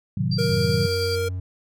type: chord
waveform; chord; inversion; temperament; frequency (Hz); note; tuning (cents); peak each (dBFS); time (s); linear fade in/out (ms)
sine; A diminished seventh; none; equal; 110 / 130.81 / 155.56 / 185; A2 / C3 / Eb3 / Gb3; 0 / 0 / 0 / 0; -26; 0.17-0.86; 5
type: tone with tremolo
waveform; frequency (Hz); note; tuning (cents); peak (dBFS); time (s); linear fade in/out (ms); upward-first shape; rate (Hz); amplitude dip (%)
sine; 4699; D8; 0; -26; 0.31-1.16; 10; triangle; 10; 60
type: tone with pitch glide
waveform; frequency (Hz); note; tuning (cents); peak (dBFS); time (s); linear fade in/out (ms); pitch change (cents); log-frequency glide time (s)
square; 469.4 to 466.2; A#4 to A#4; +12 to 0; -24; 0.38-1.29; 10; -12; 0.71-1.15
type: tone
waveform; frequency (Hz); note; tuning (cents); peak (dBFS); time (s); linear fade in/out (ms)
triangle; 91.8; F#2; -13; -24; 0.49-1.4; 5
effects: none